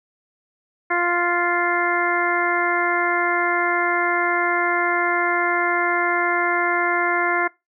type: harmonic tone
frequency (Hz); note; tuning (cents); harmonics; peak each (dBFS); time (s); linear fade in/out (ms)
349.2; F4; 0; 1 / 2 / 3 / 4 / 5 / 6; -25 / -25 / -25 / -25 / -25 / -25; 0.9-7.48; 10
effects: noise-tail reverb RT60 0.2 s tail -21 dB re dry